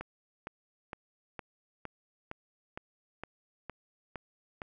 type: click train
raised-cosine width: 0.5 ms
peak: -24 dBFS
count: 11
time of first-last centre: 0.01-4.618 s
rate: 2.17 Hz
effects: none

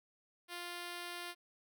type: tone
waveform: 5% pulse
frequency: 350 Hz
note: F4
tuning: 4 cents sharp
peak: -31 dBFS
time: 0.48-1.35 s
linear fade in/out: 50 ms
effects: none

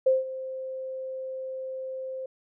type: tone with ADSR envelope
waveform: sine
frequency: 523.3 Hz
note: C5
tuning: in tune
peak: -16 dBFS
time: 0.06-2.26 s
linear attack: 9 ms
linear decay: 170 ms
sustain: -16 dB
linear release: 4 ms
effects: none

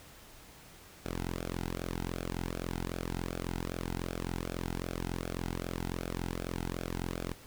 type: tone with flanger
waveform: sawtooth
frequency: 43.65 Hz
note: F1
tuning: in tune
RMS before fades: -37 dBFS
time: 1.05-7.34 s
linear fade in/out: 10 ms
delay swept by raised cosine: 1 to 1.77 ms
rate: 2.6 Hz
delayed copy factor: -0.8
effects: pink hiss -54 dBFS RMS until 7.46 s

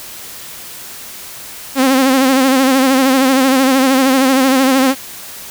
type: tone with vibrato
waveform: sawtooth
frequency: 264.5 Hz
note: C4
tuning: 19 cents sharp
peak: -5 dBFS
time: 1.75-4.95 s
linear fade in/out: 50 ms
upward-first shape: sine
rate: 13 Hz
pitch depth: 61 cents each way
effects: white hiss -31 dBFS RMS until 5.5 s

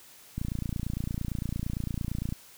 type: click train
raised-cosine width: 5 ms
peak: -19 dBFS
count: 57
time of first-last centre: 0.38-2.324 s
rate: 28.8 Hz
effects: white hiss -53 dBFS RMS until 2.57 s

